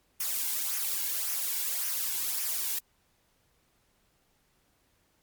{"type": "noise with flanger", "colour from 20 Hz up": "blue", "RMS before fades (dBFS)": -31, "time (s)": [0.2, 2.79], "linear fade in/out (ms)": 5, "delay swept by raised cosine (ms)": [0.24, 1.64], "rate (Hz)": 1.8, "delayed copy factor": -0.55, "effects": ["pink hiss -70 dBFS RMS until 5.22 s", "MP3 96 kbps"]}